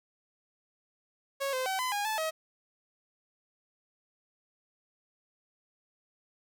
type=tone with pitch steps; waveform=sawtooth; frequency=551 / 516 / 763 / 1013 / 818 / 870 / 636 Hz; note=C#5 / C5 / G5 / B5 / G#5 / A5 / D#5; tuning=-11 / -24 / -47 / +44 / -26 / -20 / +38 cents; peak=-26 dBFS; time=1.4-2.31 s; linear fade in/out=20 ms; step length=130 ms; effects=none